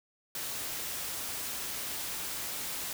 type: noise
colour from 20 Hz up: white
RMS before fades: -37 dBFS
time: 0.35-2.93 s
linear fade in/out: 2 ms
effects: none